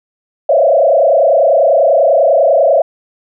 sine tone with frequency modulation, 605 Hz, D#5, 49 cents flat, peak -6 dBFS, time 0.49-2.82 s, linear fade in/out 5 ms, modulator 30.1 Hz, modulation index 2.6, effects none

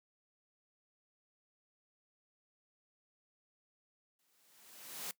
white noise with exponential growth, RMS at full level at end -40 dBFS, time 4.19-5.11 s, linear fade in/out 2 ms, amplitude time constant 200 ms, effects noise-tail reverb RT60 0.1 s tail -20 dB re dry + high-pass 150 Hz 12 dB/octave

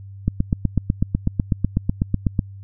click train, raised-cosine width 5 ms, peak -5 dBFS, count 18, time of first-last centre 0.28-2.392 s, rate 8.05 Hz, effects added 98 Hz sine -35 dBFS peak until 2.63 s

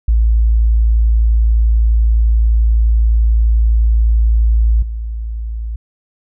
sine tone with level steps, 55.8 Hz, A1, 25 cents sharp, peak -8 / -19 dBFS, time 0.08-5.76 s, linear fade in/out 5 ms, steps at 4.82 s, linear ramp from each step 5 ms, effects none

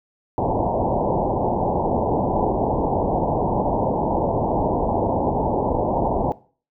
white low-pass noise, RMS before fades -21 dBFS, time 0.38-6.32 s, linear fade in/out 0 ms, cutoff 940 Hz, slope 96 dB/octave, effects noise-tail reverb RT60 0.4 s tail -19 dB re dry

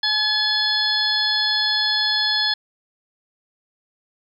harmonic tone, 854 Hz, G#5, 48 cents sharp, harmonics 1 / 2 / 4 / 5 / 6, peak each -31 / -24 / -22 / -22 / -27 dBFS, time 0.03-2.54 s, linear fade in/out 5 ms, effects 9-bit

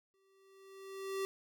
square tone with exponential growth, 387.6 Hz, G4, 20 cents flat, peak -34 dBFS, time 0.14-1.25 s, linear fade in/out 0 ms, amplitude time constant 240 ms, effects none

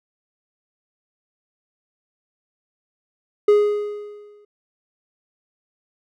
triangle tone with exponential decay, 415.3 Hz, G#4, in tune, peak -7 dBFS, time 3.48-4.45 s, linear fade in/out 5 ms, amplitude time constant 210 ms, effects none

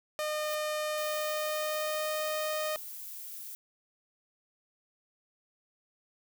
sawtooth tone with pitch glide, 609 to 617.1 Hz, D#5 to D#5, -37 to -14 cents, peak -27 dBFS, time 0.19-2.76 s, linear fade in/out 0 ms, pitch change +23 cents, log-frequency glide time 0.8-2.31 s
violet noise with exponential growth, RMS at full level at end -38 dBFS, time 0.29-0.55 s, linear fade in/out 5 ms, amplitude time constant 55 ms
violet noise, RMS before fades -43 dBFS, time 0.98-3.55 s, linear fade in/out 0 ms
effects none

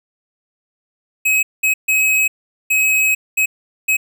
square tone bursts at uneven times, 2551 Hz, D#7, 43 cents sharp, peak -13 dBFS, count 6, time 1.25-1.43 / 1.63-1.74 / 1.88-2.28 / 2.7-3.15 / 3.37-3.46 / 3.88-3.97 s, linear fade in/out 10 ms, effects none

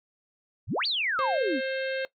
sine exponential two-way sweep, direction up then down, 71.9 to 4791 to 226.9 Hz, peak -25 dBFS, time 0.67-1.61 s, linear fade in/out 50 ms, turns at 0.86 s
harmonic tone, 530 Hz, C5, 22 cents sharp, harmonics 1 / 3 / 4 / 5 / 6 / 7 / 8, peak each -29 / -35 / -40 / -41 / -44 / -44 / -45 dBFS, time 1.19-2.05 s, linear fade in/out 0 ms
effects noise-tail reverb RT60 0.1 s tail -18 dB re dry

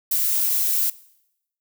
violet noise, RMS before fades -21 dBFS, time 0.11-0.9 s, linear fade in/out 5 ms, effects noise-tail reverb RT60 0.8 s tail -20 dB re dry

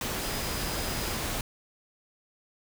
sine tone in noise, 4978 Hz, D#8, in tune, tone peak -42 dBFS, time 0.22-1.16 s, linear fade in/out 2 ms, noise pink, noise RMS -32 dBFS, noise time 0.01-1.41 s, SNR -13 dB, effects none

